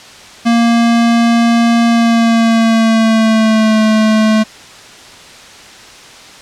square tone with pitch glide, 233.1 to 217.5 Hz, A#3 to A3, 0 to -20 cents, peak -8 dBFS, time 0.45-4.44 s, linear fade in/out 20 ms, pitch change -120 cents, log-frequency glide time 1.87-3.8 s, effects white hiss -35 dBFS RMS until 6.41 s + low-pass 6000 Hz 12 dB/octave

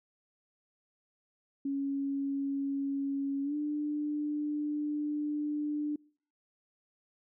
sine tone with pitch glide, 277.2 to 297.1 Hz, C#4 to D4, 0 to +20 cents, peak -30 dBFS, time 1.65-5.96 s, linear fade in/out 5 ms, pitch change +120 cents, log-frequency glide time 3.43-3.55 s, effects noise-tail reverb RT60 0.5 s tail -26 dB re dry

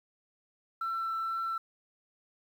sine tone with vibrato, 1339 Hz, E6, 27 cents sharp, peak -29 dBFS, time 0.81-1.58 s, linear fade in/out 5 ms, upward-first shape triangle, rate 2.1 Hz, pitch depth 9 cents each way, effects tanh soft clip ceiling -28 dBFS + 10-bit

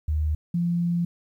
sine tone pair in turn, 76.6 / 172.36 Hz, D#2 / F3, -27 / -22 cents, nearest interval octave + major second, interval 1405 cents, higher second, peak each -21 dBFS, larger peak neither, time 0.08-0.35 / 0.54-1.05 s, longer second, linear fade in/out 5 ms, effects 10-bit

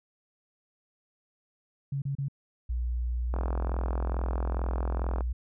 sine tone bursts, 138.7 Hz, C#3, 1 cent sharp, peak -28 dBFS, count 3, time 1.92-2.284 s, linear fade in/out 5 ms, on 100 ms, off 32 ms
sine tone, 60.2 Hz, B1, 44 cents flat, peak -27 dBFS, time 2.69-5.33 s, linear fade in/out 10 ms
click train, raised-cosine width 1 ms, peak -20 dBFS, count 80, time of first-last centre 3.34-5.208 s, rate 42.3 Hz
effects none

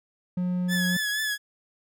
triangle tone, 180 Hz, F#3, 47 cents flat, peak -22 dBFS, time 0.37-0.97 s, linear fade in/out 5 ms
sawtooth tone with vibrato, 1707 Hz, G#6, 47 cents sharp, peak -22 dBFS, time 0.68-1.38 s, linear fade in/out 50 ms, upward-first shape triangle, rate 4.2 Hz, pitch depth 51 cents each way
effects none

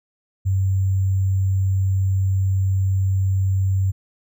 sine tone with sample-and-hold, 95.6 Hz, G2, 43 cents flat, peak -16 dBFS, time 0.45-3.92 s, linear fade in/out 20 ms, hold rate 7350 Hz, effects none

